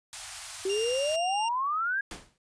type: band-stop noise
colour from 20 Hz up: white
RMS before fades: -39 dBFS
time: 0.13-1.16 s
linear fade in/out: 0 ms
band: 120 to 630 Hz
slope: 96 dB/octave
type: exponential sweep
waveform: sine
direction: up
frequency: 373.4 to 1652 Hz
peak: -26 dBFS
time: 0.65-2.01 s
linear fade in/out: 5 ms
type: tone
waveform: sawtooth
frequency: 2797 Hz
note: F7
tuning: 2 cents sharp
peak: -29 dBFS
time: 0.69-1.49 s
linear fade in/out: 10 ms
type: noise with exponential decay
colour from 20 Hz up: pink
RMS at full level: -36 dBFS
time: 2.11-2.38 s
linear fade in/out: 2 ms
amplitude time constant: 57 ms
effects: resampled to 22050 Hz